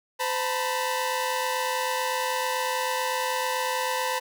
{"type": "tone cluster", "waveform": "sawtooth", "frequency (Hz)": [513, 890, 977], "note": ["C5", "A5", "B5"], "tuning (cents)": [-34, 20, -19], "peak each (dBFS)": -26, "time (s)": [0.19, 4.2], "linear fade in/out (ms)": 20, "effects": []}